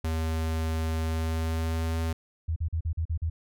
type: tone with pitch glide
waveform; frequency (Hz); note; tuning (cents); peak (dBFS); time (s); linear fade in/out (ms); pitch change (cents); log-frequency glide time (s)
square; 80.4 to 81.62; E2 to E2; -43 to -17; -27; 0.04-2.13; 5; +26; 0.97-2.01
type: tone bursts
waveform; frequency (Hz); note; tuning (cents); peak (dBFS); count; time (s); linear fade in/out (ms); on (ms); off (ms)
sine; 81.3; E2; -23; -25; 7; 2.48-3.3; 10; 82; 41
effects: none